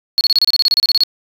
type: tone bursts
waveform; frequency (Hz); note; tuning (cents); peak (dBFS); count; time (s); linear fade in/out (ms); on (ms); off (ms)
sine; 4348; C#8; -34; -7; 15; 0.18-1.035; 0; 29; 30
effects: tanh soft clip ceiling -6 dBFS